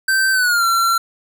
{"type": "tone with pitch glide", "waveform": "square", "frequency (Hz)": [1554, 1360.7], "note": ["G6", "F6"], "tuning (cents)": [-16, -45], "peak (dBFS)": -14, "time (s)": [0.08, 0.98], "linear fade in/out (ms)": 5, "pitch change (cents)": -229, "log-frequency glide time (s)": [0.32, 0.65], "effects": []}